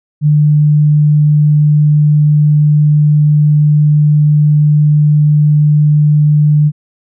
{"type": "tone", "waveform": "sine", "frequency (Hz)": 149.5, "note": "D3", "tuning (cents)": 31, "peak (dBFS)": -5, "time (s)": [0.21, 6.72], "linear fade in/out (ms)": 50, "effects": []}